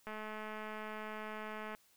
click train, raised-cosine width 0.5 ms, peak -30 dBFS, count 362, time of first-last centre 0.07-1.749 s, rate 215 Hz, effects white hiss -69 dBFS RMS until 1.96 s

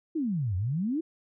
sine exponential two-way sweep, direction down then up, 340.7 to 87.1 to 340.7 Hz, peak -26 dBFS, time 0.15-1.01 s, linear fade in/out 10 ms, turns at 0.56 s, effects none

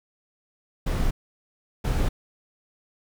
brown noise bursts at uneven times, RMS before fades -23 dBFS, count 2, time 0.86-1.11 / 1.84-2.09 s, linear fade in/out 10 ms, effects none

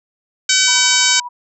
harmonic tone, 761 Hz, F#5, 48 cents sharp, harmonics 2 / 3 / 4 / 5 / 6 / 7 / 8 / 9 / 10, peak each -20 / -20 / -20 / -20 / -20 / -20 / -20 / -20 / -20 dBFS, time 0.49-1.2 s, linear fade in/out 5 ms
sine tone with tremolo, 975 Hz, B5, 23 cents flat, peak -23 dBFS, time 0.67-1.29 s, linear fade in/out 20 ms, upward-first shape sine, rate 12 Hz, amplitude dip 50%
effects none

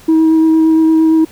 sine tone with vibrato, 320 Hz, D#4, 49 cents sharp, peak -4 dBFS, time 0.08-1.25 s, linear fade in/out 10 ms, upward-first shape sine, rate 8.7 Hz, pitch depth 10 cents each way, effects tanh soft clip ceiling -5 dBFS + pink hiss -41 dBFS RMS until 1.31 s

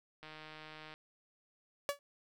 click train, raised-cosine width 0.3 ms, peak -34 dBFS, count 111, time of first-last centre 0.23-0.94 s, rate 155 Hz
sawtooth tone with exponential decay, 570 Hz, C#5, 48 cents sharp, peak -25 dBFS, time 1.89-1.99 s, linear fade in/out 0 ms, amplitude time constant 21 ms
effects none

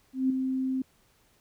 sine tone with ADSR envelope, 261.6 Hz, C4, in tune, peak -20 dBFS, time 0.13-0.82 s, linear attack 170 ms, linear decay 4 ms, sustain -6 dB, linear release 4 ms, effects pink hiss -65 dBFS RMS until 1.4 s

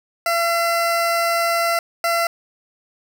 20% pulse tone pair in turn, 678 / 678 Hz, E5 / E5, +49 / +49 cents, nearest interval unison, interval 0 cents, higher neither, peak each -12 / -12 dBFS, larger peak neither, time 0.26-1.79 / 2.04-2.27 s, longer first, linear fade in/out 2 ms, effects none

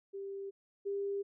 sine tone pair in turn, 393.9 / 399.2 Hz, G4 / G4, +8 / +32 cents, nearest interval unison, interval 24 cents, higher second, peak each -39 / -33 dBFS, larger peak second, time 0.13-0.51 / 0.85-1.23 s, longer neither, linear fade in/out 20 ms, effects none

